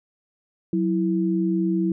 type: tone pair together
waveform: sine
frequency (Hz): 185 / 329.1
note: F#3 / E4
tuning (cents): 0 / -3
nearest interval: minor seventh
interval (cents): 997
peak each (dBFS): -22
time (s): 0.73-1.92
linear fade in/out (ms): 2
effects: none